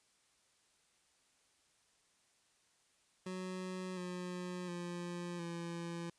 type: tone with pitch steps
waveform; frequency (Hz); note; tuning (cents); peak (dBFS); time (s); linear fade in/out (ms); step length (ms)
25% pulse; 185 / 179.84 / 174.82 / 169.94; F#3 / F#3 / F3 / F3; 0 / -49 / +2 / -47; -37; 3.26-6.1; 5; 710
effects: white hiss -73 dBFS RMS until 6.18 s + resampled to 22050 Hz